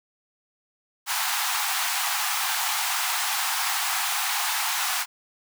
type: high-pass noise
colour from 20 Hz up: pink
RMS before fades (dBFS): -26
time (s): 1.06-5.06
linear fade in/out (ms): 50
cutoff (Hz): 730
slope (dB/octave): 96
effects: none